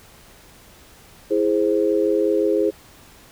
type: chord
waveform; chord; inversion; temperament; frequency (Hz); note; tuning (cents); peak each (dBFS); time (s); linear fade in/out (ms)
sine; E augmented; none; equal; 329.6 / 415.3 / 523.3; E4 / G#4 / B#4; 0 / 0 / 0; -21 / -19 / -22; 1.3-2.71; 20
effects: pink hiss -48 dBFS RMS until 3.31 s